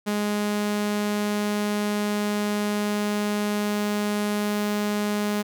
sawtooth tone, 207.7 Hz, G#3, in tune, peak -19 dBFS, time 0.06-5.43 s, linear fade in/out 20 ms, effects none

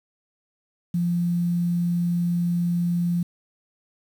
sine tone with quantisation, 173.4 Hz, F3, 12 cents flat, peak -20 dBFS, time 0.94-3.23 s, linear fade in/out 5 ms, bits 8, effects none

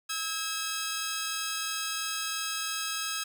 10% pulse tone pair together, 1294.6 / 1629 Hz, E6 / G#6, -32 / -34 cents, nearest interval major third, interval 398 cents, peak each -25 / -26 dBFS, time 0.09-3.24 s, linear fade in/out 10 ms, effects none

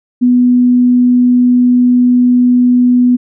sine tone, 247 Hz, B3, in tune, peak -5 dBFS, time 0.21-3.17 s, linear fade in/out 20 ms, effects none

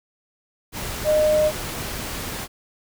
sine tone in noise, 612 Hz, D#5, 29 cents flat, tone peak -15 dBFS, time 1.04-1.52 s, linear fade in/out 50 ms, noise pink, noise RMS -30 dBFS, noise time 0.72-2.48 s, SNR +12 dB, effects none

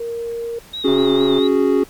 sine tone, 466.2 Hz, A#4, in tune, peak -22 dBFS, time 0-0.59 s, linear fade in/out 5 ms
sine tone with vibrato, 3732 Hz, A#7, 1 cent sharp, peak -24 dBFS, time 0.73-1.48 s, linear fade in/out 10 ms, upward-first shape sine, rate 4.4 Hz, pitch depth 64 cents each way
triangle chord, C# suspended fourth, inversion none, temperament equal, 277.2 / 370 / 415.3 Hz, C#4 / F#4 / G#4, 0 / 0 / 0 cents, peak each -15 dBFS, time 0.84-1.84 s, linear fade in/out 10 ms
click train, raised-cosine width 1 ms, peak -15 dBFS, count 69, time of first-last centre 0.88-1.387 s, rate 134 Hz
effects pink hiss -44 dBFS RMS until 1.89 s + MP3 96 kbps

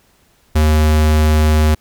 square tone, 77 Hz, D#2, 17 cents flat, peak -10 dBFS, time 0.55-1.75 s, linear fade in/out 10 ms, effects pink hiss -55 dBFS RMS until 1.8 s

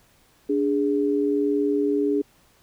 sine tone pair together, 290.6 / 412 Hz, D4 / G#4, -18 / -14 cents, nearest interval tritone, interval 604 cents, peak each -22 dBFS, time 0.49-2.22 s, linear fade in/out 10 ms, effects pink hiss -59 dBFS RMS until 2.62 s

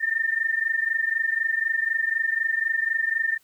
sine tone pair together, 1795 / 1819 Hz, A6 / A#6, +34 / -43 cents, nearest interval unison, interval 23 cents, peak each -24 / -25 dBFS, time 0-3.38 s, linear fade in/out 20 ms, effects white hiss -62 dBFS RMS until 3.43 s

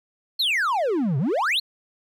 triangle exponential two-way sweep, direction down then up, 4425 to 125.5 to 4425 Hz, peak -18 dBFS, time 0.39-1.6 s, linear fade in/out 10 ms, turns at 1.18 s, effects none

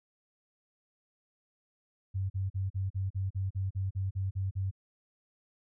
sine tone bursts, 96.1 Hz, G2, 34 cents flat, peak -29 dBFS, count 13, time 2.14-4.712 s, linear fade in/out 20 ms, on 160 ms, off 41 ms, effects none

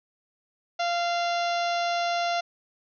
harmonic tone, 692 Hz, F5, 16 cents flat, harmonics 1 / 2 / 3 / 4 / 5 / 6 / 7 / 8 / 9, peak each -25 / -33 / -37 / -37 / -38 / -39 / -43 / -42 / -46 dBFS, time 0.79-2.41 s, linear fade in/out 10 ms, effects none

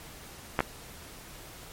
clicks, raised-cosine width 0.5 ms, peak -9 dBFS, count 2, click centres 0.591 / 0.605 s, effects pink hiss -47 dBFS RMS until 1.72 s + MP3 64 kbps

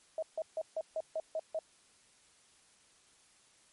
sine tone bursts, 637 Hz, D#5, 41 cents sharp, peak -32 dBFS, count 8, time 0.18-1.59 s, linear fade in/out 2 ms, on 45 ms, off 150 ms, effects white hiss -65 dBFS RMS until 3.72 s + MP3 48 kbps

